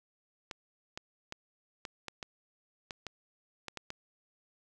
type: clicks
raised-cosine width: 0.2 ms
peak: -22 dBFS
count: 11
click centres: 0.512 / 0.975 / 1.324 / 1.852 / 2.083 / 2.228 / 2.908 / 3.067 / 3.683 / 3.773 / 3.904 s
effects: none